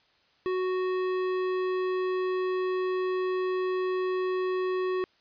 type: tone with tanh clipping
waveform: sine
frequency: 370 Hz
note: F#4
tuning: in tune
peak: -28 dBFS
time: 0.46-5.04 s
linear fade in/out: 0 ms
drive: 16 dB
effects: white hiss -65 dBFS RMS until 5.2 s + resampled to 11025 Hz